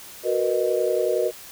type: chord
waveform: sine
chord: B major seventh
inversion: second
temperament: just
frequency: 370.4 / 463 / 493.9 / 617.4 Hz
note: F#4 / A#4 / B4 / D#5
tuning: +2 / -12 / 0 / -14 cents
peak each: -25 dBFS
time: 0.23-1.32 s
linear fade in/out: 50 ms
effects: white hiss -42 dBFS RMS until 1.51 s